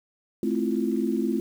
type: chord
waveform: sine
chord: F major seventh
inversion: first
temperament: equal with one note detuned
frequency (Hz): 217.5 / 261.6 / 329.6 / 349.2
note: A3 / C4 / E4 / F4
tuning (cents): -20 / 0 / 0 / 0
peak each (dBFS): -27 / -28 / -29 / -29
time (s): 0.43-1.4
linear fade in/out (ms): 2
effects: 8-bit